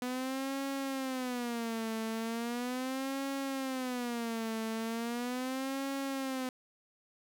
sawtooth tone with vibrato, 246.9 Hz, B3, in tune, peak -30 dBFS, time 0.02-6.49 s, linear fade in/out 2 ms, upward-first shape sine, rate 0.38 Hz, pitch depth 180 cents each way, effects none

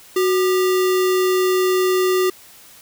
sine tone with sample-and-hold, 370 Hz, F#4, in tune, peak -14 dBFS, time 0.16-2.3 s, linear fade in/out 5 ms, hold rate 1575 Hz, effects white hiss -45 dBFS RMS until 2.81 s

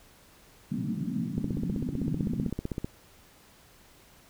white band-pass noise, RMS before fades -32 dBFS, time 0.71-2.5 s, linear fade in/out 10 ms, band 130 to 260 Hz, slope 48 dB/octave
click train, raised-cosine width 3 ms, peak -18 dBFS, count 24, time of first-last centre 1.38-2.845 s, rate 15.7 Hz
effects pink hiss -57 dBFS RMS until 4.29 s

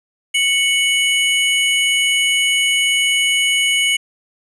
square tone pair together, 2219 / 2960 Hz, C#7 / F#7, +1 / 0 cents, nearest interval perfect fourth, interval 499 cents, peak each -17 dBFS, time 0.34-3.97 s, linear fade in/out 10 ms, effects resampled to 24000 Hz + 8-bit

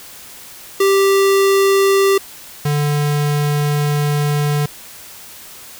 square tone pair in turn, 392 / 146.83 Hz, G4 / D3, 0 / 0 cents, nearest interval octave + perfect fourth, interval 1700 cents, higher first, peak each -11 / -15 dBFS, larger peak first, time 0.8-2.18 / 2.65-4.66 s, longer second, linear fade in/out 5 ms, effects white hiss -37 dBFS RMS until 5.79 s

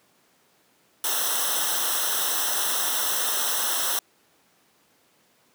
white noise with comb filter, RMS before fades -25 dBFS, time 1.04-3.99 s, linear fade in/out 2 ms, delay 0.43 ms, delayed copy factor -0.9, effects pink hiss -62 dBFS RMS until 5.54 s + high-pass 200 Hz 12 dB/octave

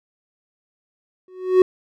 triangle tone with exponential growth, 370 Hz, F#4, in tune, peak -4 dBFS, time 1.28-1.62 s, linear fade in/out 2 ms, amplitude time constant 72 ms, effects none

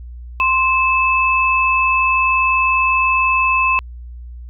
sine tone pair together, 1046.5 / 2614 Hz, C6 / E7, 0 / -15 cents, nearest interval octave + major third, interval 1585 cents, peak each -15 dBFS, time 0.4-3.79 s, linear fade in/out 0 ms, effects added 60 Hz sine -30 dBFS peak until 4.49 s

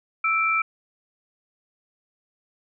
sine tone pair together, 1318.3 / 2349 Hz, E6 / D7, 0 / 0 cents, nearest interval minor seventh, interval 1000 cents, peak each -22 dBFS, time 0.24-0.62 s, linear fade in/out 5 ms, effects none

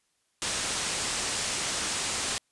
white low-pass noise, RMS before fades -31 dBFS, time 0.42-2.38 s, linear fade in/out 0 ms, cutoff 9300 Hz, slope 48 dB/octave, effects white hiss -73 dBFS RMS until 2.51 s + resampled to 24000 Hz

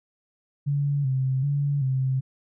sine tone with vibrato, 137.1 Hz, C#3, 19 cents flat, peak -21 dBFS, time 0.66-2.21 s, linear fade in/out 20 ms, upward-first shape square, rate 1.3 Hz, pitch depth 69 cents each way, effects none

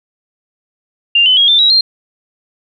sine tone with pitch steps, 2794 / 3029 / 3284 / 3561 / 3861 / 4186 Hz, F7 / F#7 / G#7 / A7 / B7 / C8, 0 / +40 / -20 / +20 / -40 / 0 cents, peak -6 dBFS, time 1.15-1.81 s, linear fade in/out 5 ms, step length 110 ms, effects none

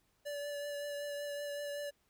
square tone with vibrato, 578 Hz, D5, 28 cents flat, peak -39 dBFS, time 0.25-1.91 s, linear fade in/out 20 ms, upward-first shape triangle, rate 5.3 Hz, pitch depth 19 cents each way, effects pink hiss -75 dBFS RMS until 2.09 s

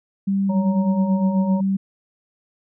sine tone with pitch glide, 196 to 193.86 Hz, G3 to G3, 0 to -19 cents, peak -17 dBFS, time 0.27-1.77 s, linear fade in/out 10 ms, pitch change -19 cents, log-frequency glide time 0.8-1.27 s
harmonic tone, 186.4 Hz, F#3, 13 cents sharp, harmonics 1 / 3 / 5, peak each -24 / -29 / -31 dBFS, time 0.49-1.61 s, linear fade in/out 10 ms
effects none

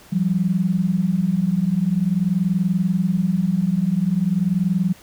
sine tone pair together, 170.5 / 190.95 Hz, F3 / G3, -41 / -45 cents, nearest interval major second, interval 196 cents, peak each -20 / -19 dBFS, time 0.12-4.93 s, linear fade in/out 10 ms, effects pink hiss -47 dBFS RMS until 5.02 s

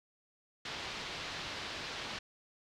white low-pass noise, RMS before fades -42 dBFS, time 0.65-2.19 s, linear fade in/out 5 ms, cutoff 4500 Hz, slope 24 dB/octave, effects none

